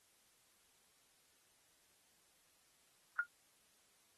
sine tone with exponential decay, 1423 Hz, F6, 32 cents sharp, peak -27 dBFS, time 3.19-3.27 s, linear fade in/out 1 ms, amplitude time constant 16 ms, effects white hiss -72 dBFS RMS until 4.17 s + AAC 32 kbps

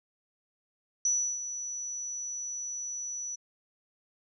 sine tone with ADSR envelope, 5920 Hz, F#8, in tune, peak -23 dBFS, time 1.05-3.36 s, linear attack 3 ms, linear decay 330 ms, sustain -11 dB, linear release 15 ms, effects none

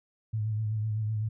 sine tone with vibrato, 108.2 Hz, A2, 29 cents flat, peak -27 dBFS, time 0.33-1.29 s, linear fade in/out 10 ms, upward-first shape triangle, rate 7.9 Hz, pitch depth 51 cents each way, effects none

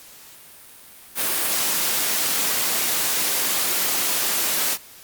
white high-pass noise, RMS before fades -22 dBFS, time 1.15-4.78 s, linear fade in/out 50 ms, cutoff 180 Hz, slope 12 dB/octave, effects white hiss -45 dBFS RMS until 5.03 s + Opus 48 kbps

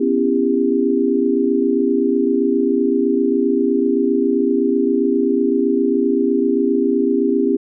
sine chord, C# half-diminished seventh, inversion third, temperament just, 249.5 / 277.2 / 332.6 / 399.1 Hz, B3 / C#4 / E4 / G4, +18 / 0 / +16 / +31 cents, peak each -19 / -19 / -21 / -18 dBFS, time 0-7.57 s, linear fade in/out 10 ms, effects none

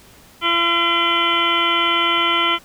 harmonic tone with a mistuned harmonic, 339.9 Hz, F4, 47 cents flat, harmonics 1 / 2 / 3 / 4 / 6 / 7 / 8 / 9 / 10, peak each -26 / -30 / -23 / -20 / -23 / -25 / -32 / -20 / -30 dBFS, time 0.41-2.59 s, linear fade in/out 50 ms, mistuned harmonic 8, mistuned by +30 cents, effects pink hiss -47 dBFS RMS until 2.64 s

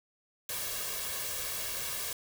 white noise with comb filter, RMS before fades -36 dBFS, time 0.49-2.13 s, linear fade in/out 2 ms, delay 1.8 ms, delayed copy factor +0.65, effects none

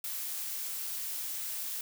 blue noise, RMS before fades -37 dBFS, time 0.04-1.81 s, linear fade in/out 2 ms, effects none

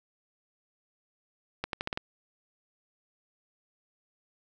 accelerating click train, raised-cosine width 0.3 ms, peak -15 dBFS, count 6, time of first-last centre 1.64-1.975 s, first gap 92 ms, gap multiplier 0.84, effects none

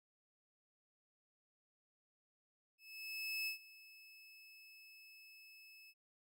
30% pulse tone with ADSR envelope, 2600 Hz, E7, 24 cents flat, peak -35 dBFS, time 2.78-5.94 s, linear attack 690 ms, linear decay 110 ms, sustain -20 dB, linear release 47 ms, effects none

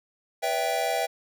square chord, E minor seventh, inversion second, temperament equal with one note detuned, 493.9 / 572.6 / 659.3 / 784 Hz, B4 / D5 / E5 / G5, 0 / -44 / 0 / 0 cents, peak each -33 / -35 / -29 / -29 dBFS, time 0.42-1.07 s, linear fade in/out 20 ms, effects none

